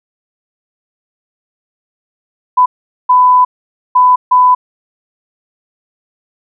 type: tone bursts at uneven times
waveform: sine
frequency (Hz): 1000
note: B5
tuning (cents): +21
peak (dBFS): -4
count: 4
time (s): 2.57-2.66 / 3.09-3.45 / 3.95-4.16 / 4.31-4.55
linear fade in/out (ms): 10
effects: none